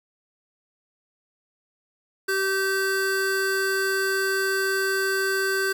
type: tone pair together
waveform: square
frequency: 386.5 / 1546 Hz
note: G4 / G6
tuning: -24 / -24 cents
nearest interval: 2 octaves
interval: 2400 cents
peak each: -26 / -25 dBFS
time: 2.28-5.73 s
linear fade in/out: 10 ms
effects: 8-bit